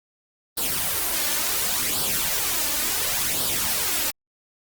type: noise with flanger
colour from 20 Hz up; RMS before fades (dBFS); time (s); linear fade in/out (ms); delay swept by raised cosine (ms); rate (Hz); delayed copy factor
white; -24; 0.57-4.11; 10; 0.22 to 3.42; 0.7; +0.6
effects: Opus 24 kbps